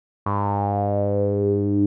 sawtooth tone with low-pass filter sweep, 101.3 Hz, G#2, 43 cents flat, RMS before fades -21 dBFS, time 0.26-1.86 s, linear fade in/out 5 ms, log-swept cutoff 1100 to 300 Hz, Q 8.5, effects none

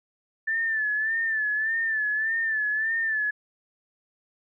sine tone with vibrato, 1760 Hz, A6, in tune, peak -23 dBFS, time 0.47-3.31 s, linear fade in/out 10 ms, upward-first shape sine, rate 1.7 Hz, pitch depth 63 cents each way, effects none

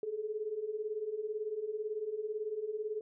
sine beating tone pair, 415.3 / 433.3 Hz, G#4 / A4, 0 / -27 cents, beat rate 18 Hz, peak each -40 / -36 dBFS, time 0.03-3.01 s, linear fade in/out 2 ms, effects none

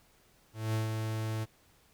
45% pulse tone with ADSR envelope, 110 Hz, A2, in tune, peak -28 dBFS, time 0.53-1.46 s, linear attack 210 ms, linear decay 140 ms, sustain -4 dB, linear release 30 ms, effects pink hiss -65 dBFS RMS until 1.93 s

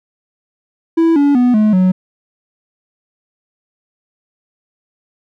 triangle tone with pitch steps, 329.6 / 285.3 / 246.9 / 213.7 / 184.98 Hz, E4 / C#4 / B3 / G#3 / F#3, 0 / +50 / 0 / +50 / 0 cents, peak -6 dBFS, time 0.97-1.92 s, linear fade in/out 10 ms, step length 190 ms, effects none

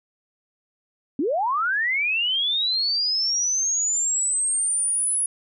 sine linear sweep, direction up, 246.9 to 10410 Hz, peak -20 dBFS, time 1.19-5.26 s, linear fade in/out 2 ms, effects none

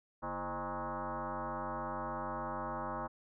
sine tone with frequency modulation, 143.3 Hz, D3, 42 cents flat, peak -36 dBFS, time 0.22-3.08 s, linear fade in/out 20 ms, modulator 190 Hz, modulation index 6.2, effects none

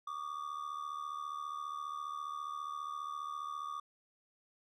triangle ring-modulated tone, 1174.7 Hz, D6, in tune, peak -34 dBFS, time 0.07-3.8 s, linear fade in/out 5 ms, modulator 37.4 Hz, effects none

